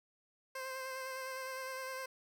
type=tone with vibrato; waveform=15% pulse; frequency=523.3 Hz; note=C5; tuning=in tune; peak=-34 dBFS; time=0.55-2.06 s; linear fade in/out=5 ms; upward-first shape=sine; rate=9.8 Hz; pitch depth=20 cents each way; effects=none